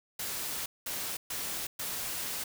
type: noise bursts at uneven times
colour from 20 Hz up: white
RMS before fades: -36 dBFS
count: 4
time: 0.19-0.66 / 0.86-1.17 / 1.3-1.67 / 1.79-2.44 s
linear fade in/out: 5 ms
effects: none